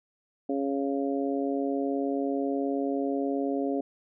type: harmonic tone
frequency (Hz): 138.59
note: C#3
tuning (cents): 0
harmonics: 2 / 3 / 4 / 5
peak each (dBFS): -28 / -32 / -34 / -36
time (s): 0.49-3.81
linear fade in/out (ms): 5
effects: none